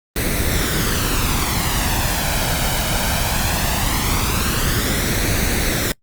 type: noise with flanger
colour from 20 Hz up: pink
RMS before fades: -19 dBFS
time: 0.16-5.92 s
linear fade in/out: 2 ms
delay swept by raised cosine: 0.48 to 1.32 ms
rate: 0.19 Hz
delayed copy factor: +0.5
effects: noise-tail reverb RT60 0.1 s tail -26 dB re dry + Opus 32 kbps